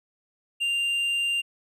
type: tone with tanh clipping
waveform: sine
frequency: 2790 Hz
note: F7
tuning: 2 cents flat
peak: -24 dBFS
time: 0.6-1.42 s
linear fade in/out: 20 ms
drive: 5 dB
effects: none